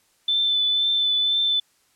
sine tone with vibrato, 3520 Hz, A7, in tune, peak -18 dBFS, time 0.28-1.6 s, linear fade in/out 5 ms, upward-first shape triangle, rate 2 Hz, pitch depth 21 cents each way, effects white hiss -63 dBFS RMS until 1.95 s + low-pass 11000 Hz 12 dB/octave

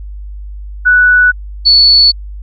sine tone pair in turn, 1480 / 4435 Hz, F#6 / C#8, 0 / 0 cents, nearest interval octave + perfect fifth, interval 1900 cents, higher second, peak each -4 / -3 dBFS, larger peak second, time 0.85-1.32 / 1.65-2.12 s, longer neither, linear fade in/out 20 ms, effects added 50 Hz sine -23 dBFS peak until 2.42 s

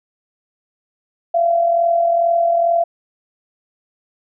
sine tone with amplitude modulation, 681 Hz, F5, 44 cents flat, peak -10 dBFS, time 1.34-2.84 s, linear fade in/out 10 ms, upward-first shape sine, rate 42.3 Hz, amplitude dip 50%, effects none

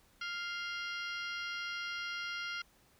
harmonic tone with a mistuned harmonic, 698.5 Hz, F5, in tune, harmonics 2 / 3 / 4 / 5 / 6 / 7 / 8, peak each -40 / -44 / -46 / -48 / -50 / -51 / -52 dBFS, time 0.21-2.62 s, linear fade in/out 5 ms, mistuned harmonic 5, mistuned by -120 cents, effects pink hiss -67 dBFS RMS until 2.99 s

